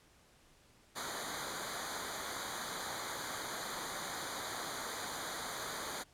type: noise with comb filter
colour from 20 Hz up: pink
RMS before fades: -41 dBFS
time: 0.95-6.04 s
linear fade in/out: 20 ms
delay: 0.37 ms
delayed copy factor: -1
effects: pink hiss -65 dBFS RMS until 6.13 s + low-pass 11000 Hz 12 dB/octave